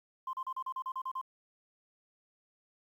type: tone bursts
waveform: sine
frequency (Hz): 1046.5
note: C6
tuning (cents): 0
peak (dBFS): -33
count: 10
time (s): 0.27-1.214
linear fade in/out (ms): 5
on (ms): 62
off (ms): 36
effects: tanh soft clip ceiling -30 dBFS + 11-bit